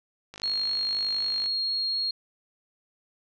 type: click train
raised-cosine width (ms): 0.2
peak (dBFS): -24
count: 58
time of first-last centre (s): 0.34-1.46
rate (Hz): 50.9
type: tone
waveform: sine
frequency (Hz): 4276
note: C8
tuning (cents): +37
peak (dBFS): -25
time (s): 0.43-2.11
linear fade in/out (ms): 5
effects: none